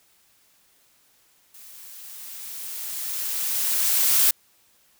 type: noise with level ramp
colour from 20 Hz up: blue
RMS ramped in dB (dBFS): -46 to -17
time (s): 1.54-4.31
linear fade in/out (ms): 5
effects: white hiss -61 dBFS RMS until 4.99 s